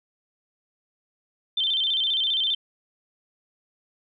sine tone with vibrato, 3331 Hz, G#7, 4 cents sharp, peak -21 dBFS, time 1.57-2.55 s, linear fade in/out 5 ms, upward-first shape square, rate 15 Hz, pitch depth 110 cents each way, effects none

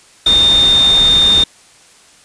sine tone in noise, 3636 Hz, A#7, 44 cents flat, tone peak -7 dBFS, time 0.26-1.44 s, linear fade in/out 5 ms, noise pink, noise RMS -21 dBFS, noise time 0.26-1.44 s, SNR +11 dB, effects white hiss -45 dBFS RMS until 2.24 s + resampled to 22050 Hz

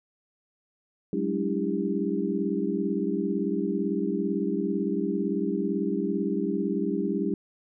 sine tone cluster, 189.3 / 207.2 / 285 / 327.7 / 398.3 Hz, F#3 / G#3 / C#4 / E4 / G4, +40 / -4 / +48 / -10 / +28 cents, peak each -31 dBFS, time 1.13-7.34 s, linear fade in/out 2 ms, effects none

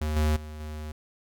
square tone with level steps, 76.5 Hz, D#2, 29 cents flat, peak -27 / -22 / -38 / -35 dBFS, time 0.01-0.92 s, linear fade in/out 5 ms, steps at 0.16 / 0.36 / 0.6 s, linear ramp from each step 5 ms, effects none

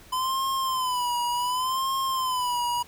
square tone with vibrato, 1014 Hz, B5, 45 cents sharp, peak -25 dBFS, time 0.12-2.83 s, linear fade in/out 10 ms, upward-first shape sine, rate 0.68 Hz, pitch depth 92 cents each way, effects pink hiss -51 dBFS RMS until 2.87 s

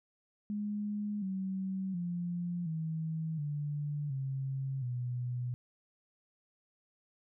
sine tone with pitch steps, 207.6 / 190.37 / 174.57 / 160.08 / 146.8 / 134.61 / 123.44 Hz, G#3 / F#3 / F3 / D#3 / D3 / C3 / B2, 0 / +50 / 0 / +50 / 0 / +50 / 0 cents, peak -33 dBFS, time 0.5-5.54 s, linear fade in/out 0 ms, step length 720 ms, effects none

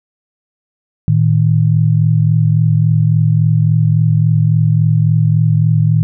sine tone pair together, 111.97 / 155.56 Hz, A2 / D#3, +31 / 0 cents, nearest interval tritone, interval 569 cents, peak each -11 dBFS, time 1.08-6.03 s, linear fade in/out 0 ms, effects none

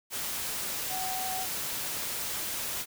sine tone in noise, 750 Hz, F#5, 23 cents sharp, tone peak -34 dBFS, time 0.89-1.47 s, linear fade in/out 50 ms, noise white, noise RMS -34 dBFS, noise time 0.1-2.86 s, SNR -3 dB, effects none

